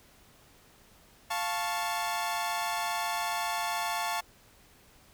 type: chord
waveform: sawtooth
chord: F augmented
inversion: none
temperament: equal with one note detuned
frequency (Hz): 698.5 / 880 / 1105.5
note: F5 / A5 / C#6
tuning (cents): 0 / 0 / -5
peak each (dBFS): -31 / -29 / -32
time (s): 1.3-4.21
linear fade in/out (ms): 10
effects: pink hiss -59 dBFS RMS until 5.13 s